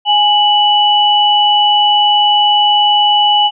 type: tone pair together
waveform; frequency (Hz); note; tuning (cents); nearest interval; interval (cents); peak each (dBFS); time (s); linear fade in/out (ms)
sine; 830.6 / 2960; G#5 / F#7; 0 / 0; octave + minor seventh; 2200; -10; 0.05-3.51; 50
effects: none